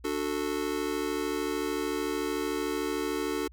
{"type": "chord", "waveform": "square", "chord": "D major", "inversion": "none", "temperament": "just", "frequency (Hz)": [293.7, 367.1, 440.5], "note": ["D4", "F#4", "A4"], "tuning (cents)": [0, -14, 2], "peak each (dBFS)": -34, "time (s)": [0.04, 3.48], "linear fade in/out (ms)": 10, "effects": ["added 60 Hz sine -49 dBFS peak until 3.52 s"]}